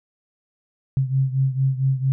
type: beating tone pair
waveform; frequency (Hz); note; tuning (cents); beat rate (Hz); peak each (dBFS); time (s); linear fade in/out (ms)
sine; 132.4 / 136.8; C3 / C#3; +21 / -23; 4.4; -19 / -23; 0.97-2.12; 0
effects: none